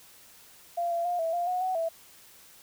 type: tone with pitch steps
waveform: sine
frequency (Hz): 690 / 682 / 707 / 656 / 698 / 728 / 746 / 659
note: F5 / F5 / F5 / E5 / F5 / F#5 / F#5 / E5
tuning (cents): -21 / -41 / +21 / -9 / -1 / -28 / +14 / -1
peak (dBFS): -26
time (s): 0.77-1.89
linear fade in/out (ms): 10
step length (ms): 140
effects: white hiss -54 dBFS RMS until 2.62 s